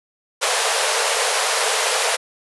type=band-pass noise; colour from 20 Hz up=pink; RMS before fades=-20 dBFS; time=0.41-2.17 s; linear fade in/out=20 ms; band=430 to 11000 Hz; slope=96 dB/octave; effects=none